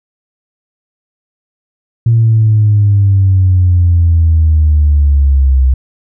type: exponential sweep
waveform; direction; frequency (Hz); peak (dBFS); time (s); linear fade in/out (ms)
sine; down; 116.54 to 64.2; -4; 2.06-5.74; 5
effects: tanh soft clip ceiling -1 dBFS